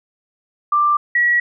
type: tone pair in turn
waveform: sine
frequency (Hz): 1182 / 1922.9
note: D6 / B6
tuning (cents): +11 / -47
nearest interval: minor sixth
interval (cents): 842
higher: second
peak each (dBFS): -12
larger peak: neither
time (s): 0.72-0.97 / 1.15-1.4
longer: neither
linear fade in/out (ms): 5
effects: none